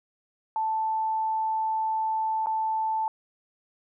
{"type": "tone with dropouts", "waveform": "sine", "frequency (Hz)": 880, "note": "A5", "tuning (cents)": 0, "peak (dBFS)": -24, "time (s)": [0.56, 3.08], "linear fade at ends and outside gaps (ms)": 1, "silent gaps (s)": [2.46, 2.469], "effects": []}